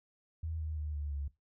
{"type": "tone with pitch steps", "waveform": "sine", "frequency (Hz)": [80.6, 78.03, 75.55, 73.15, 70.82], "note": ["E2", "D#2", "D2", "D2", "C#2"], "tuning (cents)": [-38, 6, 50, -6, 38], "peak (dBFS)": -35, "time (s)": [0.43, 1.28], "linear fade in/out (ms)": 5, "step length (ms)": 170, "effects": ["noise-tail reverb RT60 0.2 s tail -18 dB re dry"]}